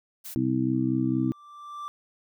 blue noise, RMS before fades -39 dBFS, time 0.24-0.35 s, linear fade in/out 20 ms
harmonic tone, 64.3 Hz, C2, 30 cents flat, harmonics 2 / 3 / 4 / 5, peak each -29 / -33 / -26 / -27 dBFS, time 0.36-1.32 s, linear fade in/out 0 ms
triangle tone with exponential growth, 1174.7 Hz, D6, in tune, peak -30 dBFS, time 0.73-1.88 s, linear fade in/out 0 ms, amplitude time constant 250 ms
effects none

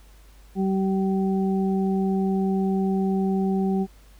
harmonic tone, 192 Hz, G3, 36 cents flat, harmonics 1 / 2 / 4, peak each -21 / -27 / -33 dBFS, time 0.55-3.87 s, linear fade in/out 50 ms, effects added 50 Hz sine -48 dBFS peak until 4.19 s + pink hiss -57 dBFS RMS until 4.19 s

